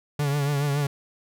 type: tone with vibrato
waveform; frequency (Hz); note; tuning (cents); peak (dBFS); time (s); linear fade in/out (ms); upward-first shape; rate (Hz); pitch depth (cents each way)
45% pulse; 143.3; D3; -42; -22; 0.19-0.87; 5; triangle; 7.1; 63
effects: none